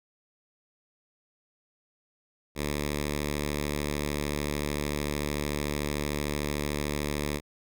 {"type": "tone with notch filter", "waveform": "5% pulse", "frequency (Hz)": 73.42, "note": "D2", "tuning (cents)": 0, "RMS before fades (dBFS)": -31, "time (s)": [2.55, 7.41], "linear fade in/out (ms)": 50, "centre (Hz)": 740, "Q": 1.2, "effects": []}